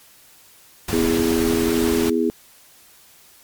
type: noise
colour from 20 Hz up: pink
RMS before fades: -26 dBFS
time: 0.88-2.1 s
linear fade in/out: 5 ms
type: chord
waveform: sine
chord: E major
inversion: second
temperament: just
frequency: 247.2 / 329.6 / 412 Hz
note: B3 / E4 / G#4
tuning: +2 / 0 / -14 cents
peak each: -21 dBFS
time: 0.93-2.3 s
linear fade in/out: 0 ms
effects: white hiss -50 dBFS RMS until 3.43 s + MP3 96 kbps